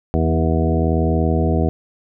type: harmonic tone with a mistuned harmonic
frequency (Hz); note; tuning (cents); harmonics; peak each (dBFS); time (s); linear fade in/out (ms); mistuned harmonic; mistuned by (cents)
80.9; E2; -32; 1 / 2 / 3 / 4 / 5 / 6 / 8 / 9; -18 / -21 / -23 / -24 / -25 / -26 / -27 / -28; 0.14-1.69; 0; 3; -19
effects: none